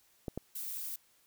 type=clicks; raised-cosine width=2 ms; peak=-23 dBFS; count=2; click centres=0.282 / 0.376 s
type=noise; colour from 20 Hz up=violet; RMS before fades=-40 dBFS; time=0.55-0.96 s; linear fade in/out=5 ms
effects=white hiss -68 dBFS RMS until 1.26 s